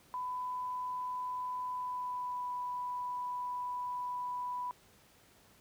sine tone with pitch glide, 1000 to 989.1 Hz, B5 to B5, +21 to +2 cents, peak -35 dBFS, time 0.14-4.71 s, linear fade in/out 0 ms, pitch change -19 cents, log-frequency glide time 1.72-2.48 s, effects pink hiss -63 dBFS RMS until 5.6 s + high-pass 60 Hz 12 dB/octave

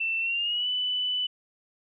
sine tone with pitch glide, 2678 to 2989 Hz, E7 to F#7, +27 to +17 cents, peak -25 dBFS, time 0-1.27 s, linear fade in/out 10 ms, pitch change +190 cents, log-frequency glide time 0.2-0.68 s, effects none

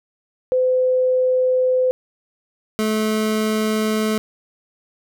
sine / 25% pulse tone pair in turn, 510 / 216.5 Hz, C5 / A3, -44 / -28 cents, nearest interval octave + minor third, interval 1484 cents, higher first, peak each -14 / -14 dBFS, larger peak neither, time 0.52-1.91 / 2.79-4.18 s, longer neither, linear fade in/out 0 ms, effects none

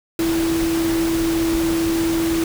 sine tone in noise, 330 Hz, E4, 2 cents sharp, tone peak -17 dBFS, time 0.19-2.44 s, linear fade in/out 2 ms, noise pink, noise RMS -27 dBFS, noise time 0.19-2.44 s, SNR +7 dB, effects none

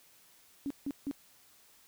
sine tone bursts, 280 Hz, C#4, 18 cents sharp, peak -32 dBFS, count 3, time 0.66-1.112 s, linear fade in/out 0 ms, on 44 ms, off 160 ms, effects white hiss -62 dBFS RMS until 1.87 s

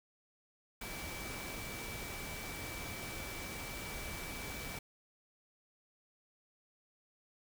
sine tone in noise, 2310 Hz, D7, 29 cents flat, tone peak -48 dBFS, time 0.81-4.79 s, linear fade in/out 5 ms, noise pink, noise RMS -44 dBFS, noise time 0.81-4.79 s, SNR -7 dB, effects none

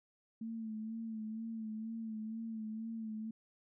sine tone with vibrato, 221.8 Hz, A3, 14 cents sharp, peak -39 dBFS, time 0.41-3.31 s, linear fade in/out 5 ms, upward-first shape sine, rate 2.1 Hz, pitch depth 43 cents each way, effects none

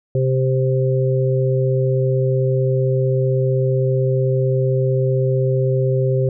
harmonic tone, 130.81 Hz, C3, in tune, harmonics 1 / 3 / 4, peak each -16 / -21 / -22 dBFS, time 0.15-6.29 s, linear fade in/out 2 ms, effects none

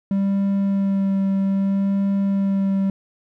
triangle tone with vibrato, 196 Hz, G3, in tune, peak -15 dBFS, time 0.11-2.9 s, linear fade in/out 2 ms, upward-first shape sine, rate 0.63 Hz, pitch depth 14 cents each way, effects none

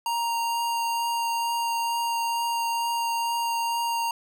square tone with vibrato, 932.3 Hz, A#5, in tune, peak -25 dBFS, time 0.06-4.11 s, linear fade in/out 2 ms, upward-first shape triangle, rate 2.2 Hz, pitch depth 9 cents each way, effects none

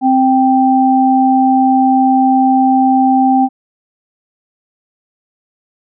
sine tone pair together, 261.6 / 784 Hz, C4 / G5, 0 / 0 cents, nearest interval octave + perfect fifth, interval 1900 cents, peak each -10 dBFS, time 0.01-3.49 s, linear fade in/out 50 ms, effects none

